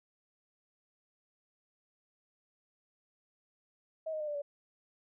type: tone with pitch steps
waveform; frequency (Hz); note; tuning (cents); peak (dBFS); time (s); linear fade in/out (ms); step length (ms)
sine; 638 / 621.3 / 605 / 589.1 / 573.7; D#5 / D#5 / D#5 / D5 / D5; +43 / -3 / -49 / +5 / -41; -34; 4.06-4.42; 10; 72
effects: none